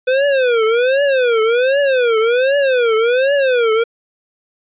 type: tone with vibrato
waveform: square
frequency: 500 Hz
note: B4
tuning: 21 cents sharp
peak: -12 dBFS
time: 0.07-3.84 s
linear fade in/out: 10 ms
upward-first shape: triangle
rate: 1.3 Hz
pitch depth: 250 cents each way
effects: resampled to 8000 Hz